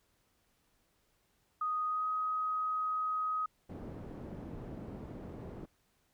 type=tone with pitch glide; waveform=sine; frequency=1244.5 to 1259.7 Hz; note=D#6 to D#6; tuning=0 to +21 cents; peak=-31 dBFS; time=1.61-3.46 s; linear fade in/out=5 ms; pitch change=+21 cents; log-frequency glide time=1.87-2.07 s
type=low-pass noise; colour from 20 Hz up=white; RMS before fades=-45 dBFS; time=3.69-5.66 s; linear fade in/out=10 ms; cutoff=340 Hz; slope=12 dB/octave
effects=pink hiss -74 dBFS RMS until 6.13 s